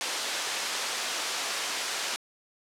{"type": "band-pass noise", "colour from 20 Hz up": "white", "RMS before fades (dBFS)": -32, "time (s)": [0.01, 2.16], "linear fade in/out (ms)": 0, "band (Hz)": [420, 5900], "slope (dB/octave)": 12, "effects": ["low-pass 12000 Hz 12 dB/octave"]}